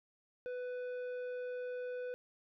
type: tone with tanh clipping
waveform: sine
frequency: 497.3 Hz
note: B4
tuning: 12 cents sharp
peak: -40 dBFS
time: 0.46-2.14 s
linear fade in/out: 0 ms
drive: 9 dB
effects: none